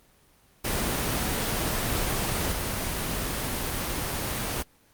pink noise with level steps, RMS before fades -27 / -29 dBFS, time 0.64-4.63 s, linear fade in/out 10 ms, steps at 2.52 s, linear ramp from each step 2 ms, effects pink hiss -60 dBFS RMS until 4.93 s + Opus 24 kbps

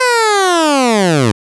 15% pulse linear sweep, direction down, 517 to 98 Hz, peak -3 dBFS, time 0-1.32 s, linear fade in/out 10 ms, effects resampled to 24000 Hz

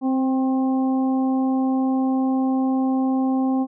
harmonic tone with a mistuned harmonic, 262.4 Hz, C4, 5 cents sharp, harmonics 1 / 2 / 3 / 4, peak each -18 / -32 / -29 / -37 dBFS, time 0.01-3.67 s, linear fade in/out 50 ms, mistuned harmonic 4, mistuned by +29 cents, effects none

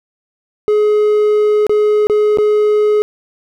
triangle tone with dropouts, 421.7 Hz, G#4, 26 cents sharp, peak -7 dBFS, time 0.68-3.02 s, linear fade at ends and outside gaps 0 ms, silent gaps 1.667-1.695 / 2.07-2.098 / 2.373-2.385 s, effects none

